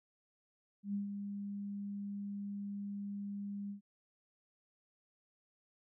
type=tone with ADSR envelope; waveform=sine; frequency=201.6 Hz; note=G3; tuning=49 cents sharp; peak=-33 dBFS; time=0.83-3.81 s; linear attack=110 ms; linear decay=130 ms; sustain=-6 dB; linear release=110 ms; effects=none